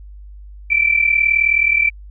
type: tone pair together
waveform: sine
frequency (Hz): 2322 / 2361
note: D7 / D7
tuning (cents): -20 / +9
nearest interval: unison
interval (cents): 29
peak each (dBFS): -14 / -16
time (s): 0.7-1.9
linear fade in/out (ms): 10
effects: added 50 Hz sine -34 dBFS peak until 2.1 s